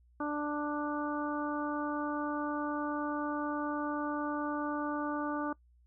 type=harmonic tone; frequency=295.1 Hz; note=D4; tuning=8 cents sharp; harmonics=1 / 2 / 3 / 4 / 5; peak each=-34 / -40 / -40 / -39 / -43 dBFS; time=0.2-5.53 s; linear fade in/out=5 ms; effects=noise-tail reverb RT60 0.1 s tail -22 dB re dry + added 60 Hz sine -61 dBFS peak until 5.86 s